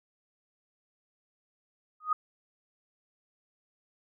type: tone with exponential growth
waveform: sine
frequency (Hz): 1244.5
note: D#6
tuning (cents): 0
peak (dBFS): -20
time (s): 2-2.13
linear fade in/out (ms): 5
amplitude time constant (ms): 28
effects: none